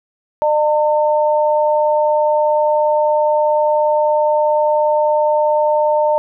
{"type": "tone pair together", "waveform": "sine", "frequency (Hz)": [604, 905], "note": ["D5", "A5"], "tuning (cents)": [48, 48], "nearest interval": "perfect fifth", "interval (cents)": 700, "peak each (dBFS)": [-13, -16], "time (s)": [0.42, 6.18], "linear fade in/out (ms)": 0, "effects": []}